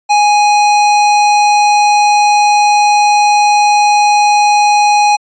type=tone; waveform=square; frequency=830 Hz; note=G#5; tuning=1 cent flat; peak=-7 dBFS; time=0.09-5.17 s; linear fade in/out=20 ms; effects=resampled to 16000 Hz